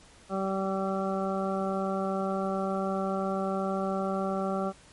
harmonic tone, 192.7 Hz, G3, 29 cents flat, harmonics 1 / 2 / 3 / 4 / 6 / 7, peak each -31 / -34 / -33 / -35 / -38 / -39 dBFS, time 0.29-4.73 s, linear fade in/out 50 ms, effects pink hiss -55 dBFS RMS until 4.92 s + MP3 48 kbps

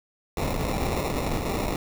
pink noise with sample-and-hold, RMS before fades -27 dBFS, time 0.37-1.76 s, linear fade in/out 2 ms, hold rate 1575 Hz, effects none

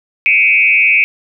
sine tone with frequency modulation, 2400 Hz, D7, 37 cents sharp, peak -7 dBFS, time 0.26-1.04 s, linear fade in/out 0 ms, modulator 105 Hz, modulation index 2, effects none

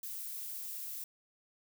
violet noise, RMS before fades -42 dBFS, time 0.03-1.04 s, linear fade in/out 2 ms, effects none

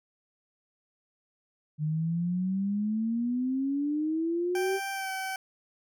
sine exponential sweep, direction up, 150 to 392 Hz, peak -26 dBFS, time 1.78-4.8 s, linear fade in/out 50 ms
20% pulse tone with pitch glide, 784 to 764.8 Hz, G5 to G5, 0 to -43 cents, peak -27 dBFS, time 4.55-5.36 s, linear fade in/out 2 ms, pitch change -43 cents, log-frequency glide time 4.92-5.11 s
effects none

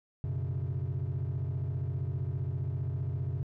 triangle chord, F# suspended fourth, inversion none, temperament equal, 92.5 / 123.47 / 138.59 Hz, F#2 / B2 / C#3, 0 / 0 / 0 cents, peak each -32 dBFS, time 0.24-3.43 s, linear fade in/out 0 ms, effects tanh soft clip ceiling -25 dBFS

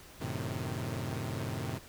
sawtooth chord, F# diminished seventh, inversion none, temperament equal with one note detuned, 92.5 / 111.41 / 130.81 / 155.56 Hz, F#2 / A2 / C3 / Eb3, 0 / +22 / 0 / 0 cents, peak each -37 / -35 / -35 / -38 dBFS, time 0.2-1.79 s, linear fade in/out 20 ms, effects pink hiss -53 dBFS RMS until 1.88 s

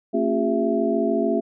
sine tone cluster, 224.7 / 271.3 / 354.8 / 408.6 / 667 Hz, A3 / C#4 / F4 / G#4 / E5, +37 / -37 / +27 / -28 / +20 cents, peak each -25 dBFS, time 0.13-1.41 s, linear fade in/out 20 ms, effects none

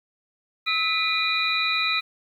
sine tone cluster, 1294 / 1998 / 2436 / 3782 / 3975 Hz, E6 / B6 / D#7 / A#7 / B7, -32 / +20 / -37 / +24 / +10 cents, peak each -28 / -32 / -24 / -31 / -27 dBFS, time 0.66-2.01 s, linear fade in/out 20 ms, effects 9-bit

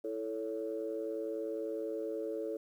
sine chord, A major, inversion second, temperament equal with one note detuned, 329.6 / 440 / 559.5 Hz, E4 / A4 / C#5, 0 / 0 / +16 cents, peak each -40 / -37 / -40 dBFS, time 0.04-2.57 s, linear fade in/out 5 ms, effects tanh soft clip ceiling -26 dBFS + 11-bit

